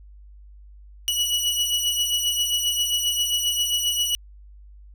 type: beating tone pair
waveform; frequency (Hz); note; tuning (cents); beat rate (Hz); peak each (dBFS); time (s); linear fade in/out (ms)
sawtooth; 2925 / 2932.5; F#7 / F#7; -21 / -16; 7.5; -24 / -19; 1.08-4.15; 0
effects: added 50 Hz sine -43 dBFS peak until 4.94 s